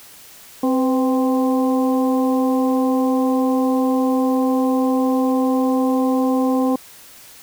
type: harmonic tone with a mistuned harmonic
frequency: 261.6 Hz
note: C4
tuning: in tune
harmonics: 1 / 2 / 3 / 4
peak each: -16 / -22 / -26 / -28 dBFS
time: 0.63-6.76 s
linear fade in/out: 5 ms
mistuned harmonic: 2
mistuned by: -54 cents
effects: white hiss -43 dBFS RMS until 7.42 s